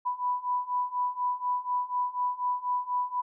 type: beating tone pair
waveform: sine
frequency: 987.8 / 991.9 Hz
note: B5 / B5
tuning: 0 / +7 cents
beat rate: 4.1 Hz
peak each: -31 / -29 dBFS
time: 0.05-3.22 s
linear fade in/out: 20 ms
effects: none